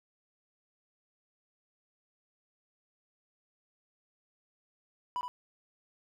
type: tone with echo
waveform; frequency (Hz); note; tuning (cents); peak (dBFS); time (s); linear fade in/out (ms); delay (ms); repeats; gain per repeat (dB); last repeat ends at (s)
triangle; 987.8; B5; 0; -29; 5.16-5.21; 0; 70; 1; -6; 5.28
effects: none